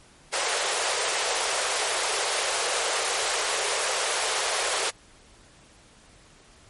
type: high-pass noise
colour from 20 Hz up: pink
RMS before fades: -26 dBFS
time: 0.32-4.91 s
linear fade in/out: 20 ms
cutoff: 420 Hz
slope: 48 dB/octave
effects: pink hiss -54 dBFS RMS until 6.69 s + MP3 48 kbps